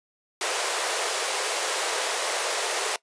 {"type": "high-pass noise", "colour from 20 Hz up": "pink", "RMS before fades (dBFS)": -27, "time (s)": [0.41, 2.96], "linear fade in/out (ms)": 2, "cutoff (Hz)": 400, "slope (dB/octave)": 48, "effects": ["noise-tail reverb RT60 0.1 s tail -20 dB re dry", "resampled to 22050 Hz"]}